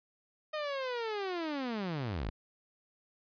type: linear sweep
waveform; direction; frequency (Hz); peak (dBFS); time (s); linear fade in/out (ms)
sawtooth; down; 622.3 to 39.82; -30; 0.53-2.3; 10
effects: resampled to 11025 Hz